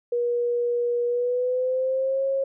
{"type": "tone with pitch glide", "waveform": "sine", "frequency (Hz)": [480, 541.9], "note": ["B4", "C#5"], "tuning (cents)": [-49, -39], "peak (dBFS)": -21, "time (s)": [0.12, 2.44], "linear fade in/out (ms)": 5, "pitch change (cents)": 210, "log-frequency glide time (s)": [1.06, 2.24], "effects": []}